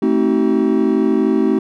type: chord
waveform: triangle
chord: A diminished seventh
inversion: none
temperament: just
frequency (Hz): 220 / 264 / 316.8 / 380.2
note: A3 / C4 / Eb4 / Gb4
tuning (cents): 0 / +16 / +31 / +47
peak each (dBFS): -16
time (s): 0.02-1.59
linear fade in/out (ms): 5
effects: none